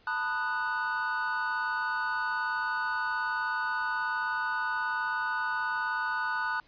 triangle chord, B dominant seventh, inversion third, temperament just, 889 / 987.8 / 1234.7 / 1481.6 Hz, A5 / B5 / D#6 / F#6, +18 / 0 / -14 / +2 cents, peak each -34 / -35 / -34 / -29 dBFS, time 0.07-6.6 s, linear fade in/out 2 ms, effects pink hiss -62 dBFS RMS until 6.67 s + resampled to 11025 Hz

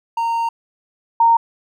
triangle / sine tone pair in turn, 923 / 923 Hz, A#5 / A#5, -17 / -17 cents, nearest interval unison, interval 0 cents, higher neither, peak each -15 / -9 dBFS, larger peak second, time 0.17-0.49 / 1.2-1.37 s, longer first, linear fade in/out 5 ms, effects none

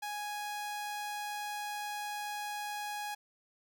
sawtooth tone, 830.6 Hz, G#5, in tune, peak -33 dBFS, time 0.02-3.15 s, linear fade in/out 10 ms, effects none

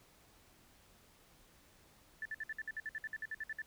sine tone bursts, 1760 Hz, A6, in tune, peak -38 dBFS, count 16, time 2.22-3.619 s, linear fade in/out 2 ms, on 34 ms, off 57 ms, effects pink hiss -65 dBFS RMS until 3.66 s

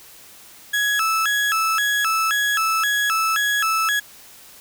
35% pulse tone with vibrato, 1480 Hz, F#6, in tune, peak -16 dBFS, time 0.73-4 s, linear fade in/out 10 ms, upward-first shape square, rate 1.9 Hz, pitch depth 210 cents each way, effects white hiss -45 dBFS RMS until 4.6 s

